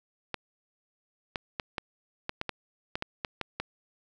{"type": "clicks", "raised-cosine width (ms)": 0.3, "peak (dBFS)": -15, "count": 12, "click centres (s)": [0.343, 1.358, 1.598, 1.782, 2.294, 2.414, 2.493, 2.955, 3.024, 3.248, 3.413, 3.6], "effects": []}